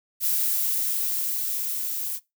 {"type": "noise with level ramp", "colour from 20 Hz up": "violet", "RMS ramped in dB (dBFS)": [-23, -30], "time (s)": [0.2, 2.2], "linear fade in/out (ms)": 50, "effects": ["noise-tail reverb RT60 0.2 s tail -20 dB re dry"]}